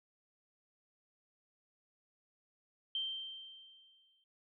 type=tone with exponential decay; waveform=sine; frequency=3136 Hz; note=G7; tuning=in tune; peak=-33 dBFS; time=2.95-4.24 s; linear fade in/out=2 ms; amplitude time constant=280 ms; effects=none